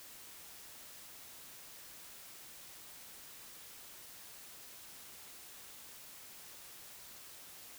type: silence
effects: white hiss -53 dBFS RMS until 7.78 s